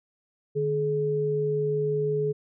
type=tone pair together; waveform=sine; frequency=150.1 / 424.2 Hz; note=D3 / G#4; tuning=+38 / +37 cents; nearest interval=octave + tritone; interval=1799 cents; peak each=-29 / -24 dBFS; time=0.55-2.33 s; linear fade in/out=20 ms; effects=none